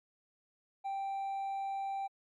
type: tone with hard clipping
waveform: sine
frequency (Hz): 784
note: G5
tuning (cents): 0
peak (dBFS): -35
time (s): 0.84-2.08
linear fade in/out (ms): 20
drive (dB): 2
effects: MP3 64 kbps